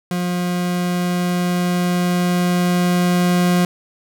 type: tone with level ramp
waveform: 40% pulse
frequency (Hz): 177.8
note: F3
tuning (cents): +31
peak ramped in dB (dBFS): -18 to -12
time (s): 0.11-3.65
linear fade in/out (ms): 2
effects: none